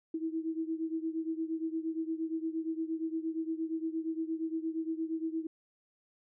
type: beating tone pair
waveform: sine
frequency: 320.7 / 329.3 Hz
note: E4 / E4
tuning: -48 / -2 cents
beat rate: 8.6 Hz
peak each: -34 / -37 dBFS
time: 0.14-5.47 s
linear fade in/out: 5 ms
effects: none